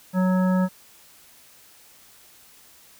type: harmonic tone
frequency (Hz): 185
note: F#3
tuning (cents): 0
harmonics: 1 / 3 / 5 / 7 / 9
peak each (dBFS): -18 / -28 / -32 / -35 / -37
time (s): 0.13-0.69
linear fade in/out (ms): 50
effects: white hiss -52 dBFS RMS until 2.99 s